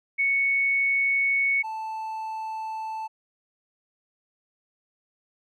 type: tone pair in turn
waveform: sine / triangle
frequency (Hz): 2217 / 879.8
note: C#7 / A5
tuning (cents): 0 / 0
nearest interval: octave + major third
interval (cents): 1600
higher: first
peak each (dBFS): -20 / -28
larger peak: first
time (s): 0.18-1.63 / 1.63-3.08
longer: neither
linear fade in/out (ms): 20
effects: none